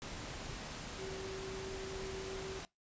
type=tone in noise; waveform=sine; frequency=382.9 Hz; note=G4; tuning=41 cents flat; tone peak=-43 dBFS; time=0.99-2.59 s; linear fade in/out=0 ms; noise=pink; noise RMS=-45 dBFS; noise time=0.02-2.65 s; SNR=-1 dB; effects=noise-tail reverb RT60 0.2 s tail -23 dB re dry + resampled to 16000 Hz